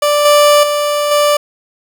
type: tone with level steps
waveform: 30% pulse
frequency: 587.3 Hz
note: D5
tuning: in tune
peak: -7 / -3 / -10 / -6 dBFS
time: 0.02-1.37 s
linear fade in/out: 5 ms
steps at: 0.25 / 0.63 / 1.11 s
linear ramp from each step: 5 ms
effects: none